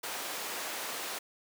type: high-pass noise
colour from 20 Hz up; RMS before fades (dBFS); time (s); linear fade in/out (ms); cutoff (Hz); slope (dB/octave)
pink; -38; 0.03-1.19; 10; 510; 12
effects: none